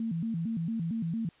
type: tone with vibrato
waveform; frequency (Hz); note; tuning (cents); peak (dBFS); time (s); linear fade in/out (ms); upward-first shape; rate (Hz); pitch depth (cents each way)
sine; 193.9; G3; -19; -29; 0-1.29; 2; square; 4.4; 270
effects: white hiss -61 dBFS RMS until 1.4 s + resampled to 8000 Hz